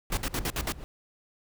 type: noise with tremolo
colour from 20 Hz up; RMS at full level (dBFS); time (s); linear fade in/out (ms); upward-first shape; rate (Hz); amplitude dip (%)
brown; -34; 0.1-0.84; 0; sine; 4.2; 70
type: noise bursts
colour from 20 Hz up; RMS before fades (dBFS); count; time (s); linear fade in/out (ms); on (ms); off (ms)
pink; -30; 6; 0.12-0.722; 2; 52; 58
effects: none